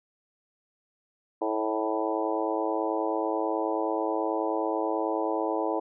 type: harmonic tone with a mistuned harmonic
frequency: 109.3 Hz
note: A2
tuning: 11 cents flat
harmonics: 3 / 4 / 5 / 6 / 7 / 8 / 9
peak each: -31 / -32 / -33 / -34 / -34 / -35 / -36 dBFS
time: 1.41-5.8 s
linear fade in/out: 10 ms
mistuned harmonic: 6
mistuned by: -32 cents
effects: none